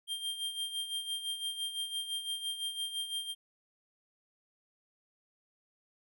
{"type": "tone with tremolo", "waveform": "square", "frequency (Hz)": 3188, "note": "G7", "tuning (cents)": 28, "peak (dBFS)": -33, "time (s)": [0.07, 3.35], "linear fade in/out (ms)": 50, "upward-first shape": "sine", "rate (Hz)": 5.9, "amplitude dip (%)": 65, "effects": []}